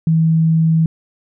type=tone; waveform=sine; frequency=161.7 Hz; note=E3; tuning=33 cents flat; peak=-10 dBFS; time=0.07-0.86 s; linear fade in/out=2 ms; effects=none